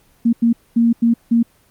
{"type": "tone bursts at uneven times", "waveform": "sine", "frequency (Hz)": 232.7, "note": "A#3", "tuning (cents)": -3, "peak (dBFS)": -10, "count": 5, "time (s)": [[0.25, 0.33], [0.42, 0.53], [0.76, 0.93], [1.02, 1.14], [1.31, 1.43]], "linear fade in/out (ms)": 10, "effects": ["pink hiss -55 dBFS RMS until 1.7 s", "Opus 24 kbps"]}